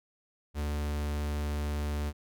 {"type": "tone", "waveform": "45% pulse", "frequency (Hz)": 73.8, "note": "D2", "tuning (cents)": 9, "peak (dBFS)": -30, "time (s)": [0.54, 2.13], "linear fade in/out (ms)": 50, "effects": []}